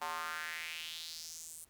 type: tone with high-pass filter sweep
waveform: square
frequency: 81.3 Hz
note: E2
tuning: 23 cents flat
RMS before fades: -43 dBFS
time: 0.01-1.65 s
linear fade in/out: 10 ms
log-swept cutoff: 880 to 9500 Hz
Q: 3.1
effects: pink hiss -69 dBFS RMS until 1.69 s